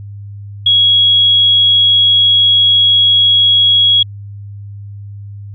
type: tone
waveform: sine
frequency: 3322 Hz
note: G#7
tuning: in tune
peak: -6 dBFS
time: 0.66-4.03 s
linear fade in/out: 5 ms
effects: added 101 Hz sine -26 dBFS peak until 5.54 s